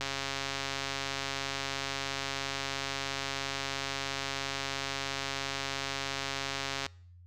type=click train; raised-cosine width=0.2 ms; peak=-16 dBFS; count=940; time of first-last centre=0.01-6.864 s; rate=137 Hz; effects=noise-tail reverb RT60 0.6 s tail -25 dB re dry + added 88 Hz sine -51 dBFS peak until 7.26 s